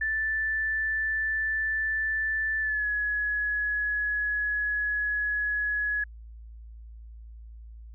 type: tone with pitch glide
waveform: sine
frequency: 1760 to 1686.4 Hz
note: A6 to G#6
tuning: 0 to +26 cents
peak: -25 dBFS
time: 0.01-6.04 s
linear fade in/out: 5 ms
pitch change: -74 cents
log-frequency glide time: 2.6-2.87 s
effects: added 56 Hz sine -42 dBFS peak until 7.94 s